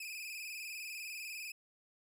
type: tone with vibrato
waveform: sawtooth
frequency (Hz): 2489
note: D#7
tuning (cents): 0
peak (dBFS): -39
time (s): 0-1.52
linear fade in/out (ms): 5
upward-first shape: square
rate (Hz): 20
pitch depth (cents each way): 60
effects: none